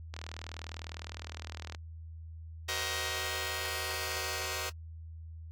click train, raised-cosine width 0.2 ms, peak -24 dBFS, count 65, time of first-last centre 0.14-1.748 s, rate 39.8 Hz
5% pulse chord, C half-diminished seventh, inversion second, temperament just, 376.7 / 470.9 / 523.3 / 627.9 Hz, Gb4 / Bb4 / C5 / Eb5, +31 / +18 / 0 / +16 cents, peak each -28 dBFS, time 2.68-4.7 s, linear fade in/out 10 ms
effects added 81 Hz sine -43 dBFS peak until 5.51 s + AAC 64 kbps

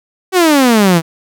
sawtooth exponential sweep, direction down, 385.2 to 158.7 Hz, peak -3 dBFS, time 0.32-1.02 s, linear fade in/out 50 ms, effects none

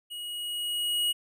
square tone with level ramp, 2900 Hz, F#7, 35 cents flat, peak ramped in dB -37 to -24 dBFS, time 0.1-1.13 s, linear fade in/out 20 ms, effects none

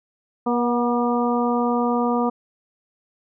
harmonic tone with a mistuned harmonic, 240 Hz, B3, 49 cents flat, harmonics 1 / 2 / 3 / 4 / 5, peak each -21 / -24 / -26 / -27 / -28 dBFS, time 0.46-2.3 s, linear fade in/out 10 ms, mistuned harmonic 3, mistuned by +21 cents, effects none

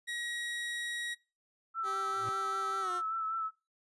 30% pulse tone, 1902 Hz, A#6, 34 cents sharp, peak -33 dBFS, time 0.07-1.15 s, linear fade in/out 20 ms
sine tone with vibrato, 1318.5 Hz, E6, in tune, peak -32 dBFS, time 1.74-3.51 s, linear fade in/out 50 ms, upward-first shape sine, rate 5.1 Hz, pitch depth 29 cents each way
15% pulse tone with pitch glide, 390.1 to 359.8 Hz, G4 to F#4, -8 to -48 cents, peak -33 dBFS, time 1.83-3.02 s, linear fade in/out 50 ms, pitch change -140 cents, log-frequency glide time 2.81-2.91 s
square tone with exponential growth, 111.9 Hz, A2, 30 cents sharp, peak -39 dBFS, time 2.1-2.29 s, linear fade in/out 0 ms, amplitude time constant 41 ms
effects noise-tail reverb RT60 0.3 s tail -23 dB re dry + resampled to 24000 Hz

